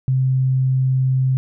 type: tone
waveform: sine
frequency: 130.81 Hz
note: C3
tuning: in tune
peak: -14 dBFS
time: 0.08-1.37 s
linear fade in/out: 0 ms
effects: none